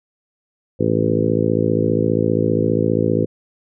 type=harmonic tone with a mistuned harmonic; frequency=55 Hz; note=A1; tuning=in tune; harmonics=2 / 3 / 4 / 5 / 6 / 7 / 8 / 9; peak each=-23 / -23 / -23 / -23 / -23 / -23 / -23 / -23 dBFS; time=0.79-3.26 s; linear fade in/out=20 ms; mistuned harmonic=2; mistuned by=-22 cents; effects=none